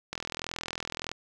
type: click train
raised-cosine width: 0.2 ms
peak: -16 dBFS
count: 42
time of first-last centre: 0.13-1.116 s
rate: 41.6 Hz
effects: none